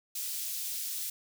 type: high-pass noise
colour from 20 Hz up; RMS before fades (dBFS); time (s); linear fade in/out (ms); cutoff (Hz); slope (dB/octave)
white; -36; 0.15-1.1; 5; 3900; 12
effects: none